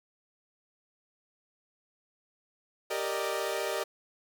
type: chord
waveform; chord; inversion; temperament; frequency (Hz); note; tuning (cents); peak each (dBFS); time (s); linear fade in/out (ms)
sawtooth; Eb major seventh; first; equal with one note detuned; 392 / 464.3 / 587.3 / 622.3; G4 / Bb4 / D5 / Eb5; 0 / -7 / 0 / 0; -32; 2.9-3.84; 10
effects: 9-bit